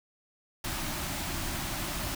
pink band-stop noise, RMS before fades -34 dBFS, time 0.64-2.15 s, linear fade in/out 5 ms, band 380 to 560 Hz, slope 96 dB/octave, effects none

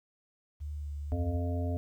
sine tone with vibrato, 73.42 Hz, D2, in tune, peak -35 dBFS, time 0.6-1.38 s, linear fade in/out 20 ms, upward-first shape sine, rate 2.1 Hz, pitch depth 21 cents each way
harmonic tone, 87.31 Hz, F2, in tune, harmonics 1 / 3 / 5 / 7 / 8, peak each -30 / -37 / -43 / -41 / -45 dBFS, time 1.12-1.77 s, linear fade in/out 0 ms
effects 11-bit

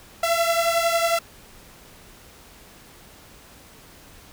sawtooth beating tone pair, 670 / 681 Hz, E5 / F5, +28 / -44 cents, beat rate 11 Hz, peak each -17 / -20 dBFS, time 0.23-1.19 s, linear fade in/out 5 ms, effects pink hiss -48 dBFS RMS until 4.32 s

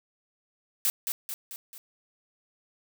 blue noise with echo, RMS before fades -25 dBFS, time 0.85-0.9 s, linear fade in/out 0 ms, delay 220 ms, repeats 4, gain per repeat -5 dB, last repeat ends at 1.78 s, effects none

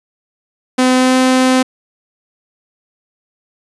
sawtooth tone with pitch glide, 255.3 to 257.7 Hz, C4 to C4, -42 to -26 cents, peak -5 dBFS, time 0.78-1.63 s, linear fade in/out 10 ms, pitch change +16 cents, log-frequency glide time 0.95-1.15 s, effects resampled to 24000 Hz

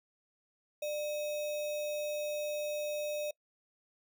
sine tone with sample-and-hold, 597 Hz, D5, 28 cents sharp, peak -33 dBFS, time 0.82-3.31 s, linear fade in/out 5 ms, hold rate 3150 Hz, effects noise-tail reverb RT60 0.1 s tail -24 dB re dry

